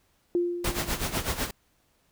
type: tone with exponential decay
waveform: sine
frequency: 349.2 Hz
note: F4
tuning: in tune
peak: -20 dBFS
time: 0.35-1.23 s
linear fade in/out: 1 ms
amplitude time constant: 190 ms
type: noise with tremolo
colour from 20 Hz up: pink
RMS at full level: -27 dBFS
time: 0.64-1.51 s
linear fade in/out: 5 ms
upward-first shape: sine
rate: 8 Hz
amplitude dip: 75%
effects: pink hiss -68 dBFS RMS until 2.11 s